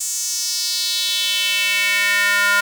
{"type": "tone with high-pass filter sweep", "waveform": "square", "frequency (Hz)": 203.1, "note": "G#3", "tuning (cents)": -38, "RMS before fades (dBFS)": -19, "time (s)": [0, 2.61], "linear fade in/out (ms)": 10, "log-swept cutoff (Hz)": [7300, 1400], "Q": 3.3, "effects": []}